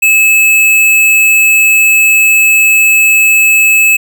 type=tone; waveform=square; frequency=2598 Hz; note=E7; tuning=26 cents flat; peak=-5 dBFS; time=0.02-3.97 s; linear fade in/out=10 ms; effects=none